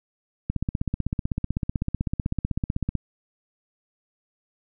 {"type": "click train", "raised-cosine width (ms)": 5, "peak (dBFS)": -12, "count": 40, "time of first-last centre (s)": [0.5, 2.953], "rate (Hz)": 15.9, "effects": []}